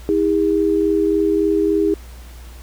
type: tone pair together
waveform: sine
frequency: 321.3 / 404.8 Hz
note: E4 / G#4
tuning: -44 / -44 cents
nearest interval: major third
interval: 400 cents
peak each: -17 / -16 dBFS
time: 0.09-1.94 s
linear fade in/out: 0 ms
effects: added 60 Hz sine -35 dBFS peak until 2.62 s + pink hiss -45 dBFS RMS until 2.62 s